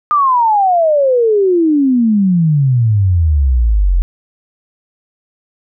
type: exponential sweep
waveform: sine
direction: down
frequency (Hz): 1223 to 41.53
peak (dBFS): -8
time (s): 0.11-4.02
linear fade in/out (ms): 0
effects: none